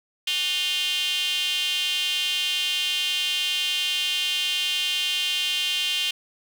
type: tone with high-pass filter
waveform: square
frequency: 164.81 Hz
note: E3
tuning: in tune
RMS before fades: -25 dBFS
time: 0.27-6.11 s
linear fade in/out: 5 ms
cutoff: 3000 Hz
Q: 7
effects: none